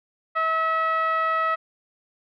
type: tone with low-pass filter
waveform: 10% pulse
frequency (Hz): 646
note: E5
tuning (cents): -35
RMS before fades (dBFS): -23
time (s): 0.35-1.56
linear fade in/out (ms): 20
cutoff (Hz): 1500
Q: 4.4
effects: none